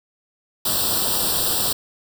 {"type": "noise with comb filter", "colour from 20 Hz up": "white", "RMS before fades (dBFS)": -21, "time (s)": [0.65, 1.73], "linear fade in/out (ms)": 5, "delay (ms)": 0.23, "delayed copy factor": 1, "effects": []}